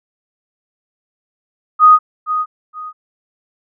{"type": "tone with echo", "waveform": "sine", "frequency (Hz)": 1244.5, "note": "D#6", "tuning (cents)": 0, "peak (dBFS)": -3, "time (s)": [1.79, 1.99], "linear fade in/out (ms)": 50, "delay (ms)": 470, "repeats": 2, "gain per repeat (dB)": -11, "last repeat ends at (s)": 2.93, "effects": []}